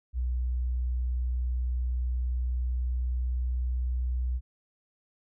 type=tone with pitch glide; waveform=sine; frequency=61.74 to 62.1 Hz; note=B1 to B1; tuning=0 to +10 cents; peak=-26 dBFS; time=0.13-4.41 s; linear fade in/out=50 ms; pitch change=+10 cents; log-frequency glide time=2.07-4.04 s; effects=none